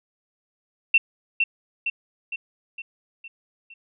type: tone with echo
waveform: sine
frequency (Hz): 2700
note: E7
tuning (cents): +41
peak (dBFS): -12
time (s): 0.94-0.98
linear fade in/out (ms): 5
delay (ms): 460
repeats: 6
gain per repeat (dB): -5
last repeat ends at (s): 3.74
effects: none